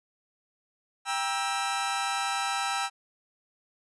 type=chord; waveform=sawtooth; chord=E diminished; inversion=first; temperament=just; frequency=791.1 / 949.3 / 1318.5 Hz; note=G5 / Bb5 / E6; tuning=+16 / +31 / 0 cents; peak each=-27 / -31 / -28 dBFS; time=1.05-2.9 s; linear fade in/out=50 ms; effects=resampled to 24000 Hz